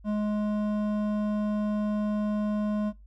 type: tone with hard clipping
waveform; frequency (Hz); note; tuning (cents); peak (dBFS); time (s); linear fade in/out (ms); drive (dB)
triangle; 210; G#3; +19; -27; 0.04-2.93; 50; 14
effects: noise-tail reverb RT60 0.2 s tail -20 dB re dry + added 50 Hz sine -48 dBFS peak until 3.06 s